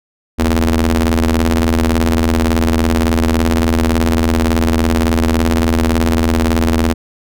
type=ring-modulated tone; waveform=sawtooth; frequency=83.5 Hz; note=E2; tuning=23 cents sharp; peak=-4 dBFS; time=0.38-6.94 s; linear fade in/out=20 ms; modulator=158 Hz; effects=none